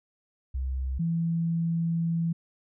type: tone pair in turn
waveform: sine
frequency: 65.41 / 166.64 Hz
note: C2 / E3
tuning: 0 / +19 cents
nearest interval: octave + major third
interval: 1619 cents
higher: second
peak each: -27 / -24 dBFS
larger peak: second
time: 0.54-0.99 / 0.99-2.33 s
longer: second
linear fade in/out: 10 ms
effects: none